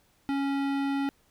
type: tone with hard clipping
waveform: sine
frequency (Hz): 277.2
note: C#4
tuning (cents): 0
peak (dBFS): -28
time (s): 0.29-1.09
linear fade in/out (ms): 0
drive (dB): 18
effects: pink hiss -66 dBFS RMS until 1.3 s